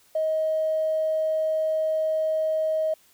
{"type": "tone with tanh clipping", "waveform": "triangle", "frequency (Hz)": 630, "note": "D#5", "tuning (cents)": 21, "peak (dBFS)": -21, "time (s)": [0.15, 2.94], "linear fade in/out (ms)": 5, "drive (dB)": 2, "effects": ["white hiss -59 dBFS RMS until 3.13 s"]}